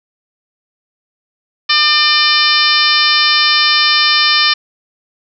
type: harmonic tone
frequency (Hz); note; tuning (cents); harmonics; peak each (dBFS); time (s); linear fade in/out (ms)
600; D5; +37; 2 / 3 / 4 / 5 / 6 / 7 / 8 / 9; -17 / -17 / -17 / -17 / -17 / -17 / -17 / -17; 1.69-4.54; 10
effects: none